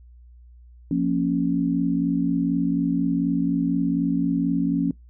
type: chord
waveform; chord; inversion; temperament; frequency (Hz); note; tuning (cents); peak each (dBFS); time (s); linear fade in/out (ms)
sine; Bb minor; second; equal; 174.61 / 233.1 / 277.2; F3 / Bb3 / Db4; 0 / 0 / 0; -24 / -26 / -22; 0.91-4.91; 2
effects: noise-tail reverb RT60 0.2 s tail -25 dB re dry + added 60 Hz sine -45 dBFS peak until 5.09 s